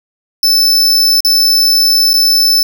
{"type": "tone with dropouts", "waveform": "45% pulse", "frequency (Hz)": 5274, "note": "E8", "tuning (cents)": 0, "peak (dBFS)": -7, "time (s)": [0.43, 2.63], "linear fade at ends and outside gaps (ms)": 2, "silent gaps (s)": [[1.205, 1.248], [2.133, 2.139]], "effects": []}